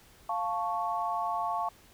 sine chord, F augmented, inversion none, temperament equal, 698.5 / 880 / 1108.7 Hz, F5 / A5 / C#6, 0 / 0 / 0 cents, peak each -33 dBFS, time 0.29-1.69 s, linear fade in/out 5 ms, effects pink hiss -58 dBFS RMS until 1.93 s

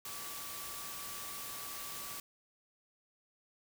sine tone in noise, 1152 Hz, D6, 34 cents flat, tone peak -51 dBFS, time 0.05-2.2 s, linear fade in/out 2 ms, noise white, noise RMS -44 dBFS, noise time 0.05-2.2 s, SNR -10 dB, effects none

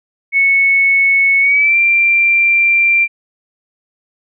sine tone with pitch glide, 2207 to 2365 Hz, C#7 to D7, -8 to +12 cents, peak -8 dBFS, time 0.32-3.08 s, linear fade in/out 50 ms, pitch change +120 cents, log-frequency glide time 1.4-1.77 s, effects none

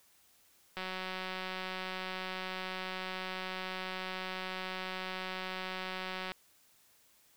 click train, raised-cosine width 0.3 ms, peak -23 dBFS, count 1033, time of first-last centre 0.77-6.318 s, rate 186 Hz, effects white hiss -66 dBFS RMS until 7.36 s

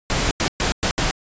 pink noise bursts at uneven times, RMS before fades -20 dBFS, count 5, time 0.1-0.31 / 0.4-0.48 / 0.6-0.72 / 0.83-0.91 / 0.98-1.11 s, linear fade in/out 0 ms, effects resampled to 16000 Hz

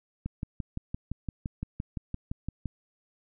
click train, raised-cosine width 5 ms, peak -20 dBFS, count 15, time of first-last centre 0.26-2.657 s, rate 5.84 Hz, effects none

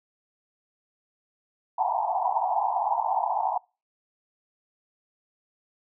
pink band-pass noise, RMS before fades -26 dBFS, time 1.78-3.58 s, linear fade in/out 5 ms, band 700 to 970 Hz, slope 96 dB/octave, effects noise-tail reverb RT60 0.3 s tail -25 dB re dry

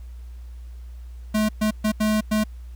square tone bursts at uneven times, 214.6 Hz, A3, 43 cents flat, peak -19 dBFS, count 5, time 1.34-1.49 / 1.61-1.71 / 1.84-1.92 / 2-2.21 / 2.31-2.44 s, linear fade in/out 10 ms, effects added 60 Hz sine -35 dBFS peak until 2.75 s + pink hiss -60 dBFS RMS until 2.75 s

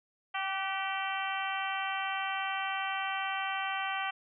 harmonic tone with a mistuned harmonic, 388.1 Hz, G4, 17 cents flat, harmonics 2 / 3 / 4 / 5 / 6 / 7 / 8, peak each -36 / -38 / -39 / -40 / -41 / -41 / -42 dBFS, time 0.34-4.11 s, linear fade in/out 10 ms, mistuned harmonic 4, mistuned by -33 cents, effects none

